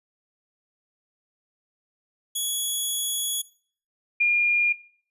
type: tone pair in turn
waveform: 10% pulse / sine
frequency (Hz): 3362 / 2415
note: G#7 / D7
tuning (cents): +20 / +48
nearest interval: tritone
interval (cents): 572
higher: first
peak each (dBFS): -17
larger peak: neither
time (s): 2.35-3.42 / 4.2-4.73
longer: first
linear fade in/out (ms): 10
effects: noise-tail reverb RT60 0.5 s tail -20 dB re dry + resampled to 32000 Hz